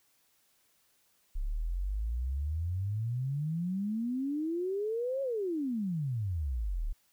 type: exponential two-way sweep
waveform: sine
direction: up then down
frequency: 33 to 554.4 to 33 Hz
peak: -30 dBFS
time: 1.35-6.93 s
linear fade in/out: 10 ms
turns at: 5.22 s
effects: white hiss -70 dBFS RMS until 7.12 s